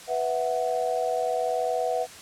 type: chord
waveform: sine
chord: B suspended fourth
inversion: none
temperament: equal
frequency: 493.9 / 659.3 / 740 Hz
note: B4 / E5 / F#5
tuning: 0 / 0 / 0 cents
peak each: -28 dBFS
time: 0.07-2.07 s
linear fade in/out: 50 ms
effects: white hiss -44 dBFS RMS until 2.21 s + low-pass 9000 Hz 12 dB/octave